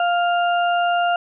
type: harmonic tone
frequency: 700 Hz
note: F5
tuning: 4 cents sharp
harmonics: 1 / 2 / 4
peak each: -17 / -23 / -29 dBFS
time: 0-1.16 s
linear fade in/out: 2 ms
effects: none